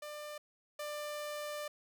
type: tone pair in turn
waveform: sawtooth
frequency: 596 / 593.9 Hz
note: D5 / D5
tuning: +25 / +19 cents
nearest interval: unison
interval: 6 cents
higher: first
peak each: -39 / -35 dBFS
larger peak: second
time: 0.02-0.38 / 0.79-1.68 s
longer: second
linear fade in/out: 5 ms
effects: none

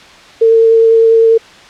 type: tone with vibrato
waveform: sine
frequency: 452.5 Hz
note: A4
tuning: 48 cents sharp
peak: -4 dBFS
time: 0.41-1.38 s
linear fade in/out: 10 ms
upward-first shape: sine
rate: 10 Hz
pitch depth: 11 cents each way
effects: white hiss -37 dBFS RMS until 1.69 s + low-pass 4000 Hz 12 dB/octave

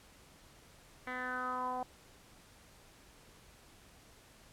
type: tone with low-pass filter sweep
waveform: 10% pulse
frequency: 252.6 Hz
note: B3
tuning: 39 cents sharp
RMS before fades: -38 dBFS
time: 1.07-1.83 s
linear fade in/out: 2 ms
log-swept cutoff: 2200 to 810 Hz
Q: 5.3
effects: pink hiss -60 dBFS RMS until 4.52 s + low-pass 12000 Hz 12 dB/octave

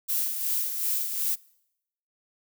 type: noise with tremolo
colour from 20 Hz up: violet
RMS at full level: -26 dBFS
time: 0.08-1.36 s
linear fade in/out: 20 ms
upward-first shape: sine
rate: 2.7 Hz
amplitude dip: 50%
effects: noise-tail reverb RT60 0.8 s tail -24 dB re dry

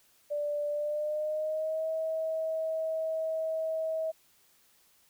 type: tone with pitch glide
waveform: sine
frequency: 587.3 to 640.5 Hz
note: D5 to E5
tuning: 0 to -50 cents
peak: -29 dBFS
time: 0.3-4.12 s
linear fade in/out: 20 ms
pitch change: +150 cents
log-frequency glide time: 0.7-1.88 s
effects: white hiss -65 dBFS RMS until 5.09 s

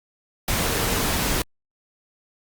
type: tone in noise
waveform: sine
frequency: 459.5 Hz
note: A#4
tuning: 25 cents flat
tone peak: -33 dBFS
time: 0.62-1.06 s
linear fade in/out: 2 ms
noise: pink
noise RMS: -23 dBFS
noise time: 0.48-1.42 s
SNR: -13 dB
effects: Opus 48 kbps

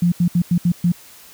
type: tone bursts at uneven times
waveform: sine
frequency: 174.2 Hz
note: F3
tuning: 4 cents flat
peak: -12 dBFS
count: 6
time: 0.02-0.12 / 0.2-0.28 / 0.35-0.42 / 0.51-0.58 / 0.65-0.72 / 0.84-0.92 s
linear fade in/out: 5 ms
effects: white hiss -44 dBFS RMS until 1.33 s

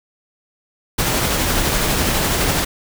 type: noise with tremolo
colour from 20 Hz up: pink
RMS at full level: -17 dBFS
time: 0.98-2.65 s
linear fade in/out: 10 ms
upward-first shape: sine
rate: 12 Hz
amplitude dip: 25%
effects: none

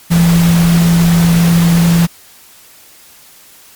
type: tone in noise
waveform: sine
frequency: 169.5 Hz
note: E3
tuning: 49 cents sharp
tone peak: -6 dBFS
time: 0.1-2.07 s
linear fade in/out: 20 ms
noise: pink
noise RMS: -19 dBFS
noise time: 0.1-2.07 s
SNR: +10 dB
effects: white hiss -41 dBFS RMS until 3.75 s + MP3 96 kbps

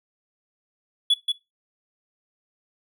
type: tone with echo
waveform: triangle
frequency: 3404 Hz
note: G#7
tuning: 42 cents sharp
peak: -14 dBFS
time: 1.1-1.14 s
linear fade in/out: 5 ms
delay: 180 ms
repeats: 1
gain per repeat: -5 dB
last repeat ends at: 1.32 s
effects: noise-tail reverb RT60 0.2 s tail -18 dB re dry

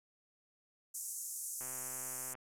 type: band-pass noise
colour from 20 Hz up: pink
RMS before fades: -43 dBFS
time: 0.94-2.34 s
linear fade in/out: 10 ms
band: 6400 to 13000 Hz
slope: 48 dB/octave
type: click train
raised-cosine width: 0.5 ms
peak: -36 dBFS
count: 96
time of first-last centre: 1.61-2.352 s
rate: 128 Hz
effects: none

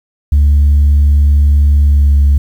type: tone with pitch glide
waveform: sine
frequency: 72.3 to 70.81 Hz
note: D2 to C#2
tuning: -27 to +37 cents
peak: -3 dBFS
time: 0.32-2.38 s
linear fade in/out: 5 ms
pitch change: -36 cents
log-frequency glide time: 1.83-2.17 s
effects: tanh soft clip ceiling -3 dBFS + 7-bit

